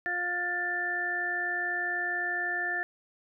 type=harmonic tone; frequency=353.6 Hz; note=F4; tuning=22 cents sharp; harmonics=1 / 2 / 4 / 5; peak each=-41 / -37 / -40 / -29 dBFS; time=0.06-2.83 s; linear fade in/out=0 ms; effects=none